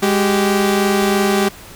sawtooth tone pair together, 205 / 386.9 Hz, G#3 / G4, -22 / -23 cents, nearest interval major seventh, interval 1099 cents, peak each -12 dBFS, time 0.02-1.49 s, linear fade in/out 10 ms, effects pink hiss -38 dBFS RMS until 1.75 s

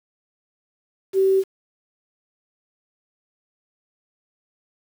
sine tone with quantisation, 384.4 Hz, G4, 34 cents flat, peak -14 dBFS, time 1.13-1.44 s, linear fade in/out 50 ms, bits 7, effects none

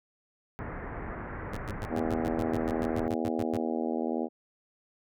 pink low-pass noise, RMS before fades -38 dBFS, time 0.59-3.08 s, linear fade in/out 0 ms, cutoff 2000 Hz, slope 48 dB/octave
sawtooth tone bursts, 103.2 Hz, G#2, 10 cents flat, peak -30 dBFS, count 15, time 1.53-3.575 s, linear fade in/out 5 ms, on 43 ms, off 100 ms
harmonic tone, 80.7 Hz, E2, 36 cents flat, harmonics 3 / 4 / 5 / 6 / 7 / 8 / 9 / 10, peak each -32 / -34 / -36 / -38 / -39 / -40 / -41 / -42 dBFS, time 1.89-4.29 s, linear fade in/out 50 ms
effects none

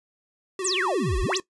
square tone with vibrato, 372.3 Hz, F#4, 11 cents sharp, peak -28 dBFS, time 0.59-1.4 s, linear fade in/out 2 ms, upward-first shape sine, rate 17 Hz, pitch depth 72 cents each way
sine exponential two-way sweep, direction down then up, 9120 to 37.54 to 9120 Hz, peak -23 dBFS, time 0.64-1.38 s, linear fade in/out 10 ms, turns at 1.21 s
violet noise with exponential growth, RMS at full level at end -39 dBFS, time 1.07-1.18 s, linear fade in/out 0 ms, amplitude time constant 23 ms
effects noise-tail reverb RT60 0.1 s tail -17 dB re dry + resampled to 24000 Hz

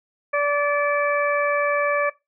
harmonic tone, 579 Hz, D5, 25 cents flat, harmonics 1 / 2 / 3 / 4, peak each -21 / -24 / -26 / -27 dBFS, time 0.33-2.1 s, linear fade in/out 10 ms, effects noise-tail reverb RT60 0.2 s tail -19 dB re dry

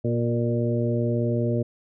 harmonic tone with a mistuned harmonic, 118.6 Hz, A#2, 30 cents sharp, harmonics 1 / 2 / 3 / 4 / 5, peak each -24 / -27 / -29 / -30 / -31 dBFS, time 0.04-1.63 s, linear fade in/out 10 ms, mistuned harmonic 4, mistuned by -19 cents, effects none

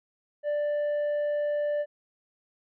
sine tone with tanh clipping, 589 Hz, D5, 5 cents sharp, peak -26 dBFS, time 0.43-1.86 s, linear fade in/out 50 ms, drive 4 dB, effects none

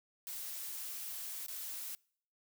blue noise with dropouts, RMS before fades -43 dBFS, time 0.27-1.95 s, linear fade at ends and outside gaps 0 ms, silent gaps 1.463-1.483 s, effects noise-tail reverb RT60 0.6 s tail -26 dB re dry

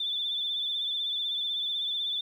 sine tone with vibrato, 3520 Hz, A7, in tune, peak -28 dBFS, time 0-2.21 s, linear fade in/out 5 ms, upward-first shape sine, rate 16 Hz, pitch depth 41 cents each way, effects 10-bit

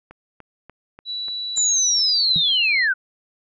click train, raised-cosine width 0.5 ms, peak -26 dBFS, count 6, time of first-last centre 0.11-1.576 s, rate 3.41 Hz
sine tone with pitch glide, 3940 to 4174 Hz, B7 to C8, -5 to -5 cents, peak -25 dBFS, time 1.05-2.88 s, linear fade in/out 50 ms, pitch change +100 cents, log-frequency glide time 1.97-2.68 s
sine linear sweep, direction down, 7200 to 1435 Hz, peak -16 dBFS, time 1.56-2.94 s, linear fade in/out 20 ms
sine tone with exponential decay, 166.5 Hz, E3, 18 cents sharp, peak -21 dBFS, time 2.36-2.45 s, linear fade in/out 0 ms, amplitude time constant 18 ms
effects none

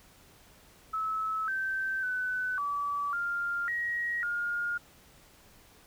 sine tone with pitch steps, 1299 / 1551 / 1504 / 1149 / 1398 / 1896 / 1420 Hz, E6 / G6 / F#6 / D6 / F6 / A#6 / F6, -26 / -19 / +28 / -38 / +1 / +29 / +28 cents, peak -29 dBFS, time 0.93-4.78 s, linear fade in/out 10 ms, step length 550 ms, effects pink hiss -58 dBFS RMS until 5.86 s

